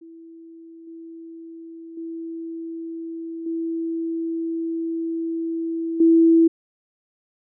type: tone with level steps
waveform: sine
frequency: 329.6 Hz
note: E4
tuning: in tune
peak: -40 / -36 / -29 / -23 / -11 dBFS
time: 0.01-6.48 s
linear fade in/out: 10 ms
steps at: 0.87 / 1.97 / 3.46 / 6 s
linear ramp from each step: 5 ms
effects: none